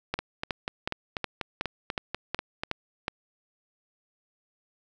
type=two click trains; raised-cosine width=0.3 ms; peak=-14 / -12 dBFS; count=11 / 9; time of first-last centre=0.19-2.635 / 0.14-3.081 s; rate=4.09 / 2.72 Hz; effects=none